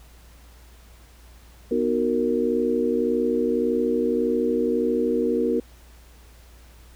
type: chord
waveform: sine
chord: B major seventh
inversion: none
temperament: just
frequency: 246.9 / 308.7 / 370.4 / 463 Hz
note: B3 / D#4 / F#4 / A#4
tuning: 0 / -14 / +2 / -12 cents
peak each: -25 / -28 / -26 / -23 dBFS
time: 1.71-5.6 s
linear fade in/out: 5 ms
effects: added 59 Hz sine -47 dBFS peak until 6.95 s + pink hiss -54 dBFS RMS until 6.95 s